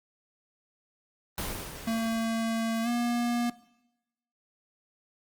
pink noise with exponential decay, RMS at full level -31 dBFS, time 1.38-2.81 s, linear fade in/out 1 ms, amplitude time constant 310 ms
square tone with pitch glide, 226.4 to 238.9 Hz, A3 to A#3, +50 to +43 cents, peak -27 dBFS, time 1.87-3.5 s, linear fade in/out 5 ms, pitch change +93 cents, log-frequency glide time 2.83-2.88 s
effects noise-tail reverb RT60 0.9 s tail -19 dB re dry + Opus 24 kbps

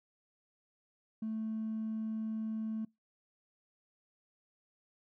sine tone with hard clipping, 220 Hz, A3, in tune, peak -35 dBFS, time 1.22-2.85 s, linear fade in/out 5 ms, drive 1 dB, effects noise-tail reverb RT60 0.2 s tail -25 dB re dry

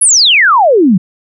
sine exponential sweep, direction down, 11060 to 168.6 Hz, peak -4 dBFS, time 0.01-0.98 s, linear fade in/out 10 ms, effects none

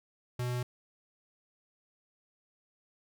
square tone, 123.47 Hz, B2, in tune, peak -32 dBFS, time 0.39-0.63 s, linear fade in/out 5 ms, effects none

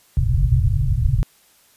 white low-pass noise, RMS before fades -17 dBFS, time 0.17-1.23 s, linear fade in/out 0 ms, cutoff 140 Hz, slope 96 dB/octave, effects white hiss -55 dBFS RMS until 1.76 s + resampled to 32000 Hz

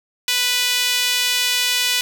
sawtooth tone with high-pass filter, 493.9 Hz, B4, in tune, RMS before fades -19 dBFS, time 0.28-2.01 s, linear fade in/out 2 ms, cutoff 2900 Hz, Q 1.5, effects none

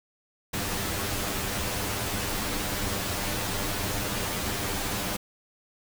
pink noise with comb filter, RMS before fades -30 dBFS, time 0.53-5.17 s, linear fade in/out 10 ms, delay 10 ms, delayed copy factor +0.65, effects none

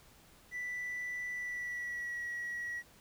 triangle tone with pitch glide, 1975.5 to 1919.3 Hz, B6 to B6, 0 to -50 cents, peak -34 dBFS, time 0.51-2.83 s, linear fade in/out 50 ms, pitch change -50 cents, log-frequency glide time 1.33-2.22 s, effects tanh soft clip ceiling -32 dBFS + pink hiss -61 dBFS RMS until 3 s

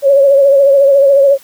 sine tone with vibrato, 554.4 Hz, C#5, in tune, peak -4 dBFS, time 0.02-1.38 s, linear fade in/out 50 ms, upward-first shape triangle, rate 14 Hz, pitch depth 56 cents each way, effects white hiss -42 dBFS RMS until 1.43 s + high-pass 100 Hz 12 dB/octave

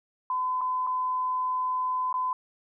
sine tone with dropouts, 1015 Hz, B5, 47 cents sharp, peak -25 dBFS, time 0.3-2.33 s, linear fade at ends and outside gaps 2 ms, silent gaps 0.61-0.614 / 0.867-0.871 / 2.128-2.14 s, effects none

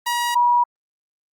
sawtooth / sine tone pair in turn, 957 / 965.3 Hz, A#5 / B5, +45 / -40 cents, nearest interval unison, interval 15 cents, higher second, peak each -16 / -13 dBFS, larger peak second, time 0.06-0.35 / 0.35-0.64 s, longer neither, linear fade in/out 10 ms, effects Opus 32 kbps

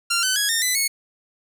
10% pulse tone with pitch steps, 1384 / 1518 / 1665 / 1826.2 / 2003 / 2197 Hz, F6 / F#6 / G#6 / A#6 / B6 / C#7, -16 / +44 / +4 / -36 / +24 / -16 cents, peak -10 dBFS, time 0.1-0.88 s, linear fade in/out 10 ms, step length 130 ms, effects none

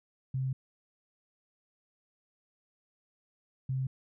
sine tone bursts at uneven times, 131.6 Hz, C3, 10 cents sharp, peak -29 dBFS, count 2, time 0.34-0.53 / 3.69-3.87 s, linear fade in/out 5 ms, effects none

